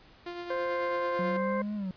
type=tone with tremolo; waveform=sawtooth; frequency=349.2 Hz; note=F4; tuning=in tune; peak=-31 dBFS; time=0.26-1.37 s; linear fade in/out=5 ms; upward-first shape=triangle; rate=9.1 Hz; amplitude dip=45%
type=harmonic tone; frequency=523.3 Hz; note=C5; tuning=in tune; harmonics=1 / 2 / 3 / 4; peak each=-30 / -34 / -41 / -42 dBFS; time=0.5-1.62 s; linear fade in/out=5 ms
type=exponential two-way sweep; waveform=triangle; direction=up then down; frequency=180.8 to 212 to 180.8 Hz; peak=-29 dBFS; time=1.19-1.91 s; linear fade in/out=2 ms; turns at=1.75 s
effects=pink hiss -57 dBFS RMS until 1.96 s + resampled to 11025 Hz